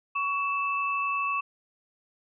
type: tone pair together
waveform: sine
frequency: 1122 / 2636 Hz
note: C#6 / E7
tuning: +21 / -1 cents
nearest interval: octave + minor third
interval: 1478 cents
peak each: -27 / -30 dBFS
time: 0.15-1.41 s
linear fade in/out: 10 ms
effects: none